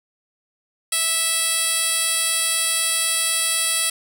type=tone with band-pass filter; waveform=10% pulse; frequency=656 Hz; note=E5; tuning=9 cents flat; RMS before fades=-21 dBFS; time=0.92-3.9 s; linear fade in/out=5 ms; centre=9500 Hz; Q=1.2; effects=none